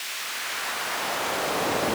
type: noise with high-pass filter sweep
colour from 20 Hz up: brown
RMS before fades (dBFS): -28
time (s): 0-1.94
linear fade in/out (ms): 2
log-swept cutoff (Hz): 2600 to 360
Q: 0.84
effects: none